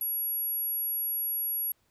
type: tone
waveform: sine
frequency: 11360 Hz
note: F9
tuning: 28 cents sharp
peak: -28 dBFS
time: 0.01-1.72 s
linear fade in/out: 2 ms
effects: pink hiss -71 dBFS RMS until 1.9 s